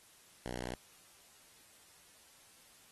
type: tone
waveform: 5% pulse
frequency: 61.4 Hz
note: B1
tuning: 9 cents flat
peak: -28 dBFS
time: 0.46-0.75 s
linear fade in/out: 0 ms
effects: white hiss -62 dBFS RMS until 2.91 s + AAC 32 kbps